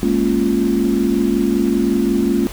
sine chord, Bb minor seventh, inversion third, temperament equal with one note detuned, 207.7 / 233.1 / 277.2 / 347.4 Hz, Ab3 / Bb3 / Db4 / F4, 0 / 0 / 0 / -9 cents, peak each -19 dBFS, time 0.03-2.47 s, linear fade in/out 0 ms, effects added 50 Hz sine -34 dBFS peak until 2.52 s + pink hiss -34 dBFS RMS until 2.52 s

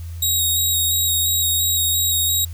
10% pulse tone with vibrato, 3788 Hz, A#7, 27 cents sharp, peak -10 dBFS, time 0.22-2.45 s, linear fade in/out 5 ms, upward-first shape square, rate 2.9 Hz, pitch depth 12 cents each way, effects added 84 Hz sine -28 dBFS peak until 2.53 s + white hiss -48 dBFS RMS until 2.53 s

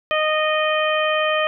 harmonic tone, 618 Hz, D#5, 12 cents flat, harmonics 1 / 2 / 3 / 4 / 5, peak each -20 / -23 / -25 / -26 / -27 dBFS, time 0.11-1.47 s, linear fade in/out 0 ms, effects none

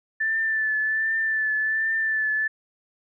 sine tone with vibrato, 1760 Hz, A6, in tune, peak -21 dBFS, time 0.2-2.48 s, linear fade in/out 10 ms, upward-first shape triangle, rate 1.3 Hz, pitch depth 34 cents each way, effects none

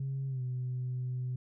sine tone with pitch glide, 135.3 to 126.24 Hz, C#3 to B2, -42 to +38 cents, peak -31 dBFS, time 0-1.36 s, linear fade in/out 5 ms, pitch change -120 cents, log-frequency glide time 0.28-0.42 s, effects tanh soft clip ceiling -29 dBFS

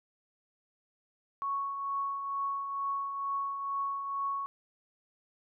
sine tone with tremolo, 1108.7 Hz, C#6, in tune, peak -29 dBFS, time 1.42-4.46 s, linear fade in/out 0 ms, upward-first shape triangle, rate 2.2 Hz, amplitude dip 50%, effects none

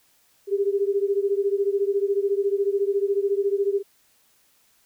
sine beating tone pair, 394.6 / 408.6 Hz, G4 / G#4, +11 / -28 cents, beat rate 14 Hz, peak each -22 / -24 dBFS, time 0.47-3.83 s, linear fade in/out 50 ms, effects white hiss -62 dBFS RMS until 4.85 s

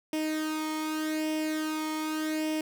sawtooth tone with flanger, 311.1 Hz, D#4, in tune, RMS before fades -31 dBFS, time 0.13-2.61 s, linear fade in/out 2 ms, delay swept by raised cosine 0.36 to 0.92 ms, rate 0.84 Hz, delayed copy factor +0.65, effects none

